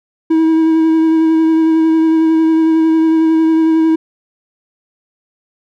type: tone with vibrato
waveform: triangle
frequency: 321.6 Hz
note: E4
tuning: 43 cents flat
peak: -6 dBFS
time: 0.3-3.96 s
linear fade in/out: 10 ms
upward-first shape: sine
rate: 11 Hz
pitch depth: 16 cents each way
effects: none